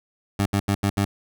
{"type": "tone bursts at uneven times", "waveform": "20% pulse", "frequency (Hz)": 100, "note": "G2", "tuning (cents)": 35, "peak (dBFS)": -14, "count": 5, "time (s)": [[0.39, 0.46], [0.53, 0.6], [0.68, 0.75], [0.83, 0.9], [0.97, 1.05]], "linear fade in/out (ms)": 5, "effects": []}